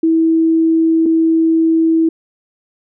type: tone pair in turn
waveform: sine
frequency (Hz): 325.1 / 325.1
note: E4 / E4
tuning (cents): -24 / -24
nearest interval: unison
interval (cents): 0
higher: neither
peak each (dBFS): -9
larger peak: neither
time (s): 0.03-1.06 / 1.06-2.09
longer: neither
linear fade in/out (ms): 5
effects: none